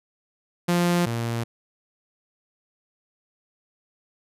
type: tone pair in turn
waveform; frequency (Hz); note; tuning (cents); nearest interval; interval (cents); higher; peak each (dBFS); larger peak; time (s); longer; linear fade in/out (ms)
sawtooth; 174.61 / 116.54; F3 / A#2; 0 / 0; perfect fifth; 700; first; -15 / -21; first; 0.68-1.06 / 1.06-1.44; neither; 10
effects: resampled to 32000 Hz